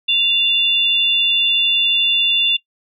sine tone pair together, 2783 / 3506 Hz, F7 / A7, -7 / -7 cents, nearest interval major third, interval 400 cents, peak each -15 / -15 dBFS, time 0.08-2.57 s, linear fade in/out 10 ms, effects noise-tail reverb RT60 0.1 s tail -22 dB re dry

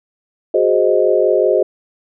sine chord, Ab dominant seventh, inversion third, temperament equal, 370 / 415.3 / 523.3 / 622.3 Hz, Gb4 / Ab4 / C5 / Eb5, 0 / 0 / 0 / 0 cents, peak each -16 dBFS, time 0.54-1.63 s, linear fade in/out 5 ms, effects none

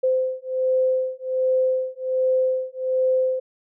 sine beating tone pair, 516 / 517.3 Hz, C5 / C5, -24 / -20 cents, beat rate 1.3 Hz, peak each -22 / -22 dBFS, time 0.03-3.4 s, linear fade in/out 10 ms, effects none

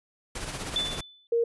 pink noise with tremolo, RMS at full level -33 dBFS, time 0.35-1.01 s, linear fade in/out 5 ms, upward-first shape sine, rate 16 Hz, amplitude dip 50%
sine tone with exponential decay, 3500 Hz, A7, 10 cents flat, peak -22 dBFS, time 0.76-1.27 s, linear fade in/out 1 ms, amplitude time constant 110 ms
sine tone, 466.2 Hz, A#4, in tune, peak -21 dBFS, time 1.32-1.44 s, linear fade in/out 5 ms
effects resampled to 24000 Hz

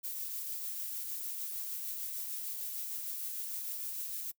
violet noise with tremolo, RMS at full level -38 dBFS, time 0.03-4.32 s, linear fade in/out 20 ms, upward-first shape triangle, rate 6.6 Hz, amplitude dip 30%, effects noise-tail reverb RT60 0.1 s tail -24 dB re dry

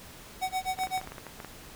square tone with tremolo, 750 Hz, F#5, 23 cents sharp, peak -27 dBFS, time 0.41-1.05 s, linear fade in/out 20 ms, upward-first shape sine, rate 7.8 Hz, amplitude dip 100%
clicks, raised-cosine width 0.5 ms, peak -25 dBFS, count 11, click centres 0.789 / 0.836 / 0.871 / 0.977 / 1.014 / 1.074 / 1.12 / 1.182 / 1.267 / 1.402 / 1.447 s
effects pink hiss -48 dBFS RMS until 1.75 s

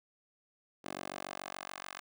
10% pulse tone with high-pass filter sweep, 46.91 Hz, F#1, 25 cents sharp, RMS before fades -44 dBFS, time 0.84-2 s, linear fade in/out 10 ms, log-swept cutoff 380 to 1200 Hz, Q 1.1, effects none

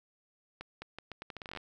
accelerating click train, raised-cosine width 0.3 ms, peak -26 dBFS, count 15, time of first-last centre 0.61-1.573 s, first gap 210 ms, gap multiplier 0.79, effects none

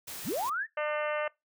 white noise, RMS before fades -41 dBFS, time 0.07-0.5 s, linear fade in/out 10 ms
sine linear sweep, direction up, 73 to 1864.7 Hz, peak -29 dBFS, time 0.24-0.67 s, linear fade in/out 50 ms
harmonic tone, 300.7 Hz, D4, 41 cents sharp, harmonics 2 / 3 / 4 / 5 / 6 / 7 / 8 / 9 / 10, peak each -31 / -41 / -37 / -40 / -41 / -41 / -49 / -44 / -50 dBFS, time 0.77-1.28 s, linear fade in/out 5 ms
effects noise-tail reverb RT60 0.2 s tail -23 dB re dry

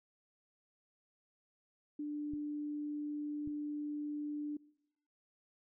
sine tone, 295.8 Hz, D4, 13 cents sharp, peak -37 dBFS, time 1.99-4.57 s, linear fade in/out 5 ms
clicks, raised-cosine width 5 ms, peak -37 dBFS, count 2, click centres 2.336 / 3.475 s
effects noise-tail reverb RT60 0.8 s tail -22 dB re dry

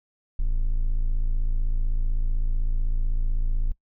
triangle tone, 27.93 Hz, A0, 27 cents sharp, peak -18 dBFS, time 0.39-3.72 s, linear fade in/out 0 ms, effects noise-tail reverb RT60 0.1 s tail -21 dB re dry

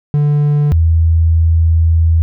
triangle / sine tone pair in turn, 146.83 / 81.93 Hz, D3 / E2, 0 / -10 cents, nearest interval minor seventh, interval 1010 cents, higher first, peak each -7 dBFS, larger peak neither, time 0.14-0.72 / 0.72-2.22 s, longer second, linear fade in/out 0 ms, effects none

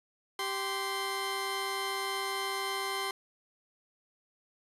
15% pulse tone pair together, 390.2 / 1041.7 Hz, G4 / C6, -8 / -8 cents, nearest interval octave + perfect fourth, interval 1700 cents, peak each -29 / -28 dBFS, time 0.39-3.11 s, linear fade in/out 2 ms, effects resampled to 32000 Hz + 9-bit

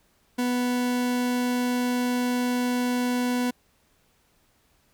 40% pulse tone, 246.9 Hz, B3, in tune, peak -22 dBFS, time 0.38-3.51 s, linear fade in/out 10 ms, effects pink hiss -65 dBFS RMS until 4.93 s

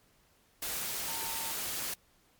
sine tone in noise, 906 Hz, A#5, 50 cents flat, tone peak -43 dBFS, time 1.08-1.52 s, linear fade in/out 5 ms, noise white, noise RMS -36 dBFS, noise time 0.62-1.94 s, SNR -10 dB, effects pink hiss -67 dBFS RMS until 2.39 s + MP3 96 kbps

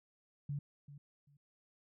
sine tone with echo, 143.2 Hz, D3, 43 cents flat, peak -36 dBFS, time 0.49-0.59 s, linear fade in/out 5 ms, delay 390 ms, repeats 2, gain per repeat -14 dB, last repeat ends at 1.37 s, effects none

